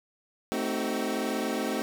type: chord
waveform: 25% pulse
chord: A diminished seventh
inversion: none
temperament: equal with one note detuned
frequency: 220 / 261.6 / 311.1 / 378.6 Hz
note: A3 / C4 / Eb4 / Gb4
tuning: 0 / 0 / 0 / +40 cents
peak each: -29 / -29 / -31 / -31 dBFS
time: 0.52-1.82 s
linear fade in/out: 0 ms
effects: none

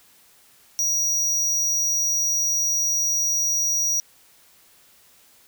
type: tone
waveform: square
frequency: 5770 Hz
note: F#8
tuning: 44 cents flat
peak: -20 dBFS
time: 0.79-4 s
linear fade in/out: 0 ms
effects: white hiss -55 dBFS RMS until 5.47 s

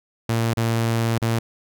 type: tone with dropouts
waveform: sawtooth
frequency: 114.7 Hz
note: A#2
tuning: 28 cents flat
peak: -15 dBFS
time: 0.29-1.39 s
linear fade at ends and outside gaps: 5 ms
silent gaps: 0.537-0.571 / 1.182-1.218 s
effects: none

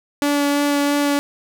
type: tone with vibrato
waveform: sawtooth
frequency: 287.2 Hz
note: D4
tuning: 39 cents flat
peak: -12 dBFS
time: 0.22-1.19 s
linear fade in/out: 0 ms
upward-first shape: sine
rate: 3 Hz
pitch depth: 10 cents each way
effects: none

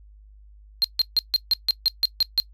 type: tone bursts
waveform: triangle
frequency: 4190 Hz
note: C8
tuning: 2 cents sharp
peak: -14 dBFS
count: 10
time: 0.82-2.4 s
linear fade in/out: 0 ms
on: 23 ms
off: 150 ms
effects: noise-tail reverb RT60 0.1 s tail -19 dB re dry + added 51 Hz sine -46 dBFS peak until 2.53 s

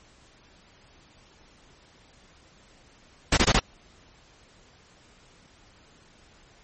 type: noise bursts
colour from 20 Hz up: pink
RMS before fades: -19 dBFS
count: 4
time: 3.32-3.594 s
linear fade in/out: 5 ms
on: 52 ms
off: 22 ms
effects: pink hiss -56 dBFS RMS until 6.63 s + MP3 32 kbps

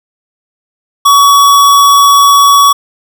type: tone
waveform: square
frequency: 1129 Hz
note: C#6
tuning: 31 cents sharp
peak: -3 dBFS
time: 1.05-2.73 s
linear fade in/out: 10 ms
effects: none

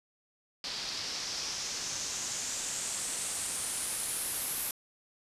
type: noise with low-pass filter sweep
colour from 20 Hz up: white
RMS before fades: -36 dBFS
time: 0.64-4.71 s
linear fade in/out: 2 ms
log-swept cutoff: 4600 to 12000 Hz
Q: 3.3
effects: resampled to 32000 Hz

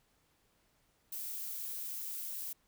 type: noise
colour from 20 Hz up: violet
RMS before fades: -41 dBFS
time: 1.12-2.53 s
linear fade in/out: 5 ms
effects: pink hiss -73 dBFS RMS until 2.67 s

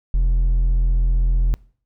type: tone with hard clipping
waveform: sine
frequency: 42.27 Hz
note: E1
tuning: 44 cents sharp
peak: -15 dBFS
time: 0.14-1.54 s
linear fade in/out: 0 ms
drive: 3 dB
effects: noise-tail reverb RT60 0.5 s tail -24 dB re dry

